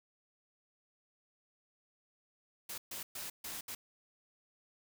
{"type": "noise bursts at uneven times", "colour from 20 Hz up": "white", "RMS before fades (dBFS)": -43, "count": 5, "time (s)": [[2.69, 2.78], [2.91, 3.03], [3.15, 3.3], [3.44, 3.61], [3.68, 3.75]], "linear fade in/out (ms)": 5, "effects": []}